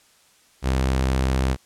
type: tone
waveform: sawtooth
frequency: 65.4 Hz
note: C2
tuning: in tune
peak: -15 dBFS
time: 0.62-1.57 s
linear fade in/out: 50 ms
effects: white hiss -57 dBFS RMS until 1.65 s + low-pass 10000 Hz 12 dB/octave